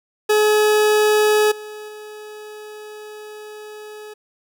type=tone with level steps; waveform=40% pulse; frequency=424.5 Hz; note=G#4; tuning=38 cents sharp; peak=-12 / -31 / -33 dBFS; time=0.29-4.14 s; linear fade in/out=10 ms; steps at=1.51 / 1.88 s; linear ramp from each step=10 ms; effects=none